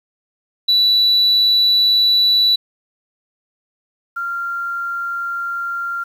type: tone pair in turn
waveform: sine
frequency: 3951 / 1385.6 Hz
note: B7 / F6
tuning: 0 / -14 cents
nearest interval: octave + tritone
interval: 1814 cents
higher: first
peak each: -9 / -20 dBFS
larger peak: first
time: 0.68-2.56 / 4.16-6.04 s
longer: neither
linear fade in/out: 10 ms
effects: tanh soft clip ceiling -8 dBFS + 8-bit